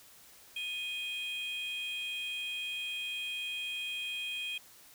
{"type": "tone pair together", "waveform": "triangle", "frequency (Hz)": [2489, 3230], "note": ["D#7", "G#7"], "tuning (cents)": [0, -49], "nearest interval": "perfect fourth", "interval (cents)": 451, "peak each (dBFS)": [-35, -36], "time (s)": [0.56, 4.58], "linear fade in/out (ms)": 5, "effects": ["tanh soft clip ceiling -29 dBFS", "white hiss -57 dBFS RMS until 4.94 s"]}